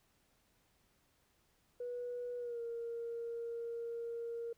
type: tone with pitch glide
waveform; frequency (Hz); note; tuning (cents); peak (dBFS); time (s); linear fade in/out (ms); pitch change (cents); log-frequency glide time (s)
sine; 487.5 to 466.3; B4 to A#4; -23 to +1; -38; 1.8-4.53; 5; -76; 2.38-2.61
effects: tanh soft clip ceiling -34 dBFS + pink hiss -74 dBFS RMS until 4.57 s